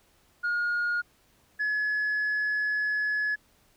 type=tone pair in turn; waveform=sine; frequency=1430 / 1700.6 Hz; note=F6 / G#6; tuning=+41 / +41 cents; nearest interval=minor third; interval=300 cents; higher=second; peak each=-23 dBFS; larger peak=neither; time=0.43-1.02 / 1.59-3.36 s; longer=second; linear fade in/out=20 ms; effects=tanh soft clip ceiling -23 dBFS + pink hiss -64 dBFS RMS until 3.76 s